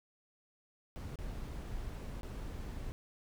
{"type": "noise with dropouts", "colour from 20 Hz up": "brown", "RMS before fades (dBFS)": -42, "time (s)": [0.96, 2.92], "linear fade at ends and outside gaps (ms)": 0, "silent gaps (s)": [[1.157, 1.188], [2.21, 2.232]], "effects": []}